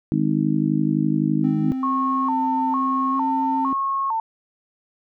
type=harmonic tone; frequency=51.8 Hz; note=G#1; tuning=4 cents flat; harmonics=3 / 4 / 5 / 6; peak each=-23 / -23 / -23 / -23 dBFS; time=0.12-1.72 s; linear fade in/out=0 ms
type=tone with pitch glide; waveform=triangle; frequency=261.6 to 267.1 Hz; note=C4 to C4; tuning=0 to +36 cents; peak=-21 dBFS; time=1.44-3.73 s; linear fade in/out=2 ms; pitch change=+36 cents; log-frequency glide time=3.11-3.16 s
type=tone with vibrato; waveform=sine; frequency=989 Hz; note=B5; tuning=2 cents sharp; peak=-20 dBFS; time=1.83-4.2 s; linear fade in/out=2 ms; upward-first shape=square; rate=1.1 Hz; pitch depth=170 cents each way
effects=none